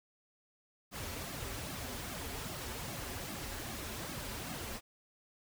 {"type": "noise with flanger", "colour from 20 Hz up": "pink", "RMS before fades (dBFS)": -42, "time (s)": [0.91, 4.81], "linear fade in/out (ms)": 50, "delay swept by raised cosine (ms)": [2, 6.5], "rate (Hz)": 2.5, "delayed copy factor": -0.9, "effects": []}